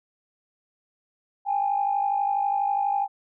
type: tone pair together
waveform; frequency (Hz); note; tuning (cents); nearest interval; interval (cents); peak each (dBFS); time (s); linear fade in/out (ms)
sine; 800.8 / 853; G5 / G#5; +37 / +46; minor second; 109; -22 / -27; 1.45-3.08; 50
effects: tanh soft clip ceiling -14 dBFS